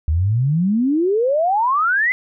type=exponential sweep; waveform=sine; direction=up; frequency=73.42 to 2073 Hz; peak=-14 dBFS; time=0.08-2.12 s; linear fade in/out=0 ms; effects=none